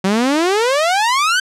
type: exponential sweep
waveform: sawtooth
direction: up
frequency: 184.3 to 1568 Hz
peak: -9 dBFS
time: 0.04-1.4 s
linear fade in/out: 5 ms
effects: low-pass 8000 Hz 12 dB/octave